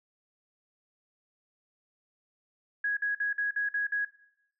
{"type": "tone bursts", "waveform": "sine", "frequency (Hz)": 1661.2, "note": "G#6", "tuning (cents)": 0, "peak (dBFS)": -26, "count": 7, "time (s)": [2.84, 4.05], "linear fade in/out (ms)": 5, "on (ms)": 130, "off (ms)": 50, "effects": ["noise-tail reverb RT60 0.8 s tail -18 dB re dry"]}